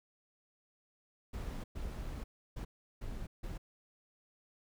brown noise bursts at uneven times, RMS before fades -41 dBFS, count 5, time 1.33-1.64 / 1.75-2.24 / 2.56-2.65 / 3.01-3.27 / 3.43-3.58 s, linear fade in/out 10 ms, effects none

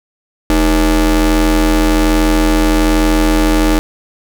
40% pulse ring-modulated tone, 174.61 Hz, F3, in tune, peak -5 dBFS, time 0.5-3.79 s, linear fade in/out 0 ms, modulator 134 Hz, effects none

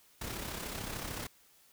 pink noise with amplitude modulation, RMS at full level -38 dBFS, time 0.21-1.27 s, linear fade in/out 5 ms, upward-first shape sine, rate 33.5 Hz, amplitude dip 50%, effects white hiss -64 dBFS RMS until 1.72 s

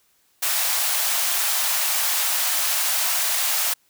white high-pass noise, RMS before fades -22 dBFS, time 0.42-3.74 s, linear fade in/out 10 ms, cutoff 600 Hz, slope 48 dB/octave, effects white hiss -63 dBFS RMS until 3.89 s

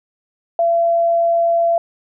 sine tone, 677 Hz, E5, 46 cents sharp, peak -12 dBFS, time 0.59-1.78 s, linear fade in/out 2 ms, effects none

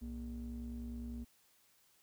triangle ring-modulated tone, 87 Hz, F2, 6 cents flat, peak -36 dBFS, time 0.01-1.25 s, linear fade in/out 20 ms, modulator 149 Hz, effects white hiss -70 dBFS RMS until 2.02 s

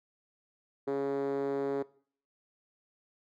5% pulse tone with band-pass filter, 138.7 Hz, C#3, 1 cent sharp, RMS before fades -32 dBFS, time 0.87-1.83 s, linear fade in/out 10 ms, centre 370 Hz, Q 5, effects noise-tail reverb RT60 0.5 s tail -20 dB re dry

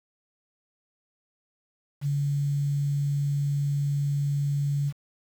sine tone with quantisation, 142.5 Hz, C#3, 48 cents sharp, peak -23 dBFS, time 2.01-4.93 s, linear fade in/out 50 ms, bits 8, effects none

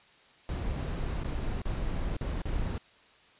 brown noise with dropouts, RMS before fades -32 dBFS, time 0.49-2.78 s, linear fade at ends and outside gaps 1 ms, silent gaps 1.235-1.245 / 1.618-1.654 / 2.167-2.211 / 2.419-2.455 s, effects white hiss -59 dBFS RMS until 3.39 s + resampled to 8000 Hz

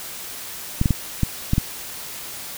clicks, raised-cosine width 5 ms, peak -5 dBFS, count 6, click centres 0.814 / 0.858 / 0.907 / 1.233 / 1.534 / 1.581 s, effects white hiss -34 dBFS RMS until 2.57 s

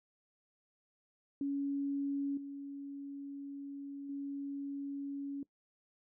sine tone with level steps, 280 Hz, C#4, 18 cents sharp, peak -32 / -41 / -37 dBFS, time 1.41-5.43 s, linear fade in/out 2 ms, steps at 2.37 / 4.09 s, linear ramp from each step 5 ms, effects noise-tail reverb RT60 0.1 s tail -20 dB re dry

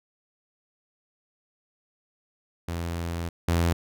sawtooth tone pair in turn, 84.8 / 84.8 Hz, E2 / E2, +50 / +50 cents, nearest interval unison, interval 0 cents, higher neither, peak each -25 / -17 dBFS, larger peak second, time 2.68-3.29 / 3.48-3.73 s, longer first, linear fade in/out 5 ms, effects none

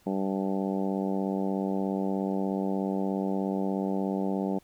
harmonic tone, 96.8 Hz, G2, 21 cents flat, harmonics 2 / 3 / 4 / 5 / 6 / 7 / 8 / 9, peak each -29 / -33 / -35 / -37 / -39 / -40 / -41 / -42 dBFS, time 0.06-4.59 s, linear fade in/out 10 ms, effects pink hiss -62 dBFS RMS until 4.63 s

